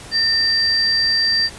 sine tone pair together, 1817 / 4694 Hz, A#6 / D8, -45 / -2 cents, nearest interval octave + major third, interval 1643 cents, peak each -21 / -15 dBFS, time 0.11-1.5 s, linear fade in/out 50 ms, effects pink hiss -37 dBFS RMS until 1.58 s + resampled to 24000 Hz

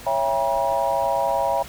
sine chord, C# diminished seventh, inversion none, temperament just, 554.4 / 665.2 / 798.3 / 957.9 Hz, C#5 / E5 / G5 / Bb5, 0 / +16 / +31 / +47 cents, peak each -25 / -24 / -25 / -24 dBFS, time 0.06-1.63 s, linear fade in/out 10 ms, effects pink hiss -40 dBFS RMS until 1.68 s

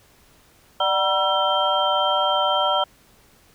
sine tone cluster, 594 / 755 / 961 / 1342 / 3151 Hz, D5 / F#5 / B5 / E6 / G7, +20 / +35 / -48 / +31 / +8 cents, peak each -24 dBFS, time 0.8-2.84 s, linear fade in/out 5 ms, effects pink hiss -55 dBFS RMS until 3.54 s

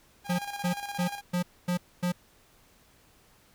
sawtooth tone with tremolo, 810 Hz, G#5, 43 cents flat, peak -29 dBFS, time 0.24-1.22 s, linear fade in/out 50 ms, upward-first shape square, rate 17 Hz, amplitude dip 55%
square tone bursts, 177.8 Hz, F3, 31 cents sharp, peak -26 dBFS, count 6, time 0.29-2.122 s, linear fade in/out 10 ms, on 97 ms, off 250 ms
effects pink hiss -61 dBFS RMS until 3.54 s

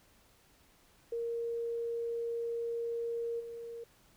sine tone with level steps, 466.2 Hz, A#4, in tune, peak -33 / -41 dBFS, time 1.12-3.84 s, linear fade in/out 5 ms, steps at 3.39 s, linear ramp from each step 20 ms, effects pink hiss -65 dBFS RMS until 4.16 s

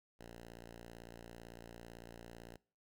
5% pulse tone, 57.9 Hz, A#1, 11 cents flat, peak -40 dBFS, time 0.19-2.57 s, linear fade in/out 10 ms, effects noise-tail reverb RT60 0.4 s tail -23 dB re dry

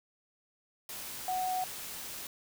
sine tone in noise, 740 Hz, F#5, in tune, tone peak -30 dBFS, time 1.28-1.64 s, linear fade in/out 2 ms, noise white, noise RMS -42 dBFS, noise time 0.89-2.27 s, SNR +9 dB, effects none

